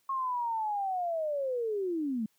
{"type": "linear sweep", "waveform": "sine", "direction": "down", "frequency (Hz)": [1088, 207.7], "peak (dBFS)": -29, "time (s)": [0.09, 2.26], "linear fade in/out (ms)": 5, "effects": ["white hiss -72 dBFS RMS until 2.38 s", "high-pass 100 Hz 12 dB/octave"]}